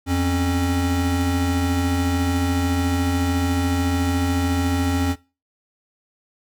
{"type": "tone pair together", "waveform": "square", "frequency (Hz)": [86, 271.9], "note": ["F2", "C#4"], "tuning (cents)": [-26, -33], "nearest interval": "octave + minor sixth", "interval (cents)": 1993, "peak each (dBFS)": -22, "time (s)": [0.06, 5.16], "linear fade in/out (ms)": 50, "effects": ["noise-tail reverb RT60 0.3 s tail -20 dB re dry"]}